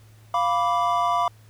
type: chord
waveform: triangle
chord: B diminished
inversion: second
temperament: equal with one note detuned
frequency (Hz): 698.5 / 987.8 / 1168.6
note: F5 / B5 / D6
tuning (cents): 0 / 0 / -9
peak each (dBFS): -22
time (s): 0.34-1.28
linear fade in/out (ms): 2
effects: added 108 Hz sine -48 dBFS peak until 1.49 s + pink hiss -58 dBFS RMS until 1.49 s